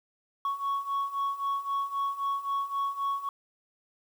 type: beating tone pair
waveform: sine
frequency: 1108.7 / 1112.5 Hz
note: C#6 / C#6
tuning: 0 / +6 cents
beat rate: 3.8 Hz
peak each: -31 / -28 dBFS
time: 0.45-3.29 s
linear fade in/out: 2 ms
effects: tanh soft clip ceiling -25 dBFS + 9-bit